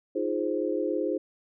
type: chord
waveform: sine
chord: F minor seventh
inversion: third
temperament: equal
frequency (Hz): 311.1 / 349.2 / 415.3 / 523.3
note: Eb4 / F4 / Ab4 / C5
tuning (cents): 0 / 0 / 0 / 0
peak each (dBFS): -31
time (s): 0.15-1.18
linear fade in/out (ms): 10
effects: none